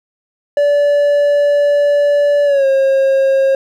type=tone with pitch glide; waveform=triangle; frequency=578 to 539.3 Hz; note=D5 to C#5; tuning=-28 to -48 cents; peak=-7 dBFS; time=0.57-3.55 s; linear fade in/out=2 ms; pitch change=-120 cents; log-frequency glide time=2.45-2.66 s; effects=none